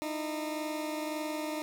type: tone pair together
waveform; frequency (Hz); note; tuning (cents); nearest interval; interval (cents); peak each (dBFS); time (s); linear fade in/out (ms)
20% pulse; 306.1 / 327.9; D#4 / E4; -28 / -9; minor second; 119; -29 / -37; 0.02-1.62; 0
effects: none